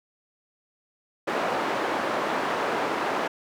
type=band-pass noise; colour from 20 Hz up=white; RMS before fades=-27 dBFS; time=1.27-3.28 s; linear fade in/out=10 ms; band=290 to 1100 Hz; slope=12 dB/octave; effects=none